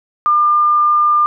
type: tone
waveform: sine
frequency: 1201 Hz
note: D6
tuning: 38 cents sharp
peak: -9 dBFS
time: 0.26-1.26 s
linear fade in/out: 0 ms
effects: none